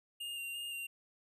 square tone with vibrato, 2800 Hz, F7, 4 cents sharp, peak -40 dBFS, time 0.2-0.87 s, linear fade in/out 10 ms, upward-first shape square, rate 2.9 Hz, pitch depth 17 cents each way, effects none

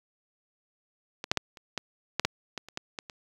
clicks, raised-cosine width 0.2 ms, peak -18 / -6 / -7 / -29 / -13 / -8 / -6 / -17 / -27 / -15 / -18 / -24 dBFS, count 12, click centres 1.241 / 1.315 / 1.373 / 1.572 / 1.777 / 2.196 / 2.25 / 2.577 / 2.686 / 2.774 / 2.988 / 3.098 s, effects high-pass 60 Hz 12 dB/octave + 8-bit

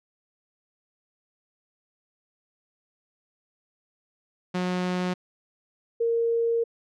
sawtooth / sine tone pair in turn, 181.2 / 463.2 Hz, F#3 / A#4, -36 / -11 cents, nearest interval octave + major third, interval 1625 cents, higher second, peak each -21 dBFS, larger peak neither, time 4.54-5.14 / 6-6.64 s, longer second, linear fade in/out 10 ms, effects low-pass 5000 Hz 12 dB/octave

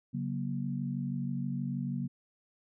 sine chord, F# major, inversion second, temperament equal with one note detuned, 138.59 / 185 / 237.4 Hz, C#3 / F#3 / A#3, 0 / 0 / +32 cents, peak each -35 / -37 / -36 dBFS, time 0.13-2.08 s, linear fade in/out 20 ms, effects none

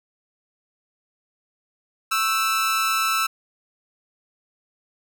sawtooth tone with amplitude modulation, 1318 Hz, E6, 1 cent flat, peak -13 dBFS, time 2.11-3.27 s, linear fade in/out 10 ms, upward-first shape sine, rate 229 Hz, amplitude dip 65%, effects none

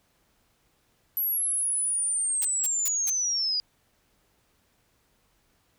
sine linear sweep, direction down, 11840 to 4837 Hz, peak -24 dBFS, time 1.17-3.6 s, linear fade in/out 0 ms
blue noise bursts, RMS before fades -31 dBFS, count 4, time 2.42-3.098 s, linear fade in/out 0 ms, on 27 ms, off 190 ms
effects pink hiss -68 dBFS RMS until 5.78 s

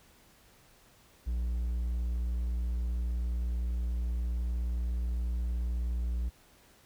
triangle tone, 59.6 Hz, A#1, 39 cents sharp, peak -27 dBFS, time 1.26-6.3 s, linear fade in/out 20 ms, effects pink hiss -61 dBFS RMS until 6.85 s

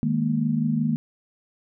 sine chord, D# suspended fourth, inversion none, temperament equal, 155.56 / 207.7 / 233.1 Hz, D#3 / G#3 / A#3, 0 / 0 / 0 cents, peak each -25 / -27 / -23 dBFS, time 0.03-0.96 s, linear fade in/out 0 ms, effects none

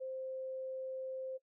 sine tone, 523.3 Hz, C5, in tune, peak -39 dBFS, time 0-1.38 s, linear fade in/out 20 ms, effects noise-tail reverb RT60 0.1 s tail -18 dB re dry

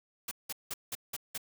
white noise bursts, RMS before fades -37 dBFS, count 6, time 0.28-1.378 s, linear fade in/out 5 ms, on 33 ms, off 180 ms, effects none

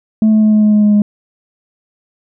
sine tone with pitch steps, 217.6 / 216.1 / 214.6 / 213.1 / 211.6 / 210.2 / 208.7 / 207.3 Hz, A3 / A3 / A3 / G#3 / G#3 / G#3 / G#3 / G#3, -19 / -31 / -43 / +45 / +33 / +21 / +9 / -3 cents, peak -4 dBFS, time 0.22-1.02 s, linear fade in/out 2 ms, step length 100 ms, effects tanh soft clip ceiling -5 dBFS

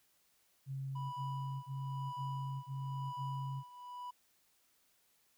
sine tone bursts, 135.2 Hz, C#3, 43 cents flat, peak -38 dBFS, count 6, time 0.66-3.635 s, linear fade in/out 50 ms, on 470 ms, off 31 ms
triangle tone with tremolo, 985 Hz, B5, 5 cents flat, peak -38 dBFS, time 0.95-4.11 s, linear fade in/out 10 ms, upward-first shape triangle, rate 1 Hz, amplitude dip 80%
effects white hiss -73 dBFS RMS until 5.37 s

